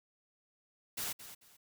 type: noise with echo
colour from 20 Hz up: white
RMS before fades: -38 dBFS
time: 0.97-1.13 s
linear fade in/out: 10 ms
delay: 220 ms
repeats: 2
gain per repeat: -12 dB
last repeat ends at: 1.57 s
effects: none